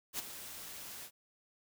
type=noise with ADSR envelope; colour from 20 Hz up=white; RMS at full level=-36 dBFS; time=0.13-1.11 s; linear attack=59 ms; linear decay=16 ms; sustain=-11 dB; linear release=66 ms; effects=none

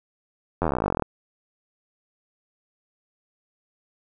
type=slowing click train; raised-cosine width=1 ms; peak=-9 dBFS; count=24; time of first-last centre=0.62-1.023 s; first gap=11 ms; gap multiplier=1.04; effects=none

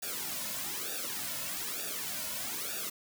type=noise with flanger; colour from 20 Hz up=white; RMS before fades=-37 dBFS; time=0.02-2.9 s; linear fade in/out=10 ms; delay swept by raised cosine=0.95 to 2.55 ms; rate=1.1 Hz; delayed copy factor=-1; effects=none

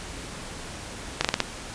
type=slowing click train; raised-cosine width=0.2 ms; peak=-3 dBFS; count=5; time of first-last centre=1.21-1.403 s; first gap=36 ms; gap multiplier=1.2; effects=pink hiss -38 dBFS RMS until 1.74 s + resampled to 22050 Hz

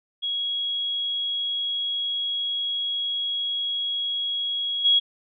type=tone with level steps; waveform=sine; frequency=3317 Hz; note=G#7; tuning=3 cents flat; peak=-24 / -15 dBFS; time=0.22-5 s; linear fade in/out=20 ms; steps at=4.84 s; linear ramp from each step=20 ms; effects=none

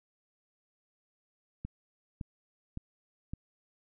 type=click train; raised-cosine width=5 ms; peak=-25 dBFS; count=4; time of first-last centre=1.65-3.335 s; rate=1.78 Hz; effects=none

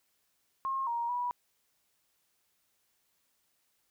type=tone with pitch steps; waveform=sine; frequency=1073 / 940 / 976 Hz; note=C6 / A#5 / B5; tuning=+43 / +14 / -21 cents; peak=-30 dBFS; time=0.65-1.31 s; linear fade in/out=0 ms; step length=220 ms; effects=white hiss -75 dBFS RMS until 3.9 s

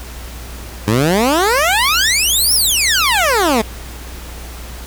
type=exponential two-way sweep; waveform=15% pulse; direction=up then down; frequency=99.3 to 5588 to 206.5 Hz; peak=-5 dBFS; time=0.87-3.62 s; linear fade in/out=10 ms; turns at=2.54 s; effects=added 60 Hz sine -29 dBFS peak until 4.86 s + pink hiss -34 dBFS RMS until 4.86 s

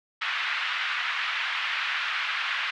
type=band-pass noise; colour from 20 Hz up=pink; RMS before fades=-29 dBFS; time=0.21-2.71 s; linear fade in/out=10 ms; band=1300 to 3200 Hz; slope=24 dB/octave; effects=none

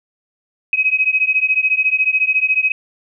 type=beating tone pair; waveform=sine; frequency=2529 / 2543 Hz; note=D#7 / D#7; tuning=+28 / +37 cents; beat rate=14 Hz; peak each=-16 dBFS; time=0.73-2.72 s; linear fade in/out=2 ms; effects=none

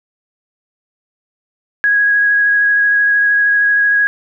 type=tone with vibrato; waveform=sine; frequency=1656 Hz; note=G#6; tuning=5 cents flat; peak=-9 dBFS; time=1.84-4.07 s; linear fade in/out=0 ms; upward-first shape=sine; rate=13 Hz; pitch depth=12 cents each way; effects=none

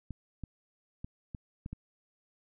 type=clicks; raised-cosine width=5 ms; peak=-27 dBFS; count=6; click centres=0.107 / 0.437 / 1.045 / 1.348 / 1.661 / 1.73 s; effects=none

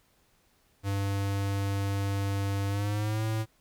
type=tone with pitch glide; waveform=square; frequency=99.2 to 110.07 Hz; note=G2 to A2; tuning=+21 to +1 cents; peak=-28 dBFS; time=0.83-3.46 s; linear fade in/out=50 ms; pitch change=+180 cents; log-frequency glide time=2.68-3.24 s; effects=pink hiss -67 dBFS RMS until 3.6 s

